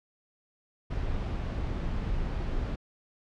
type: noise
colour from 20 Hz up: brown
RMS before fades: -31 dBFS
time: 0.9-2.76 s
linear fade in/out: 10 ms
effects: low-pass 4000 Hz 12 dB/octave